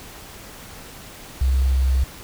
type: tone with quantisation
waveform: sine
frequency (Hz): 65.41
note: C2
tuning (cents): 0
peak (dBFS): -15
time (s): 1.41-2.04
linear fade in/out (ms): 5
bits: 7
effects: pink hiss -40 dBFS RMS until 2.23 s